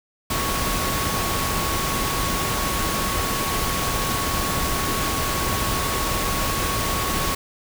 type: tone in noise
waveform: sine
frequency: 1108.7 Hz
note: C#6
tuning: in tune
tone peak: -28 dBFS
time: 0.3-7.35 s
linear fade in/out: 5 ms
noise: pink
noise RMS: -24 dBFS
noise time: 0.3-7.35 s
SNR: -7 dB
effects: none